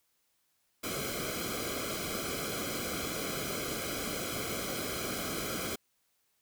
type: noise with comb filter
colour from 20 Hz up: pink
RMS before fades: -36 dBFS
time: 0.83-5.76 s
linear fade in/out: 10 ms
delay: 1.1 ms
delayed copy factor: -0.95
effects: white hiss -75 dBFS RMS until 6.41 s